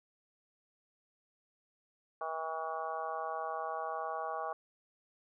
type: harmonic tone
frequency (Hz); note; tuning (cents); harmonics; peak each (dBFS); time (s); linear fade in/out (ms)
160.8; E3; -43; 3 / 4 / 5 / 6 / 7 / 8 / 9; -45 / -41 / -40 / -51 / -40 / -51 / -49; 2.21-4.53; 2
effects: none